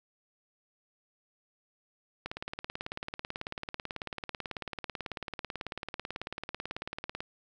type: click train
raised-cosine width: 0.3 ms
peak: -20 dBFS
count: 91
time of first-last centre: 2.26-7.205 s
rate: 18.2 Hz
effects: none